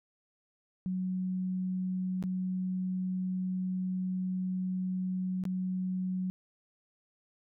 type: tone with dropouts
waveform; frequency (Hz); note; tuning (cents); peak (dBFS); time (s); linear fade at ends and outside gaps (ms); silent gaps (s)
sine; 185; F#3; 0; -30; 0.86-6.3; 0; 2.226-2.238 / 5.438-5.453
effects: none